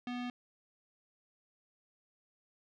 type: tone with low-pass filter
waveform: square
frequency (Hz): 245.7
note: B3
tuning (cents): -9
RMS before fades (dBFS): -39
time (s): 0.07-0.3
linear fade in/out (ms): 2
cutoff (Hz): 3200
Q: 1.7
effects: none